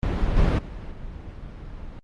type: noise with level steps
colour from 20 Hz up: brown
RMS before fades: -22 / -17 / -34 / -37 dBFS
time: 0.03-1.99 s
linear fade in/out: 0 ms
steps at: 0.36 / 0.58 / 0.91 s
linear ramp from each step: 10 ms
effects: low-pass 4000 Hz 12 dB/octave + Opus 32 kbps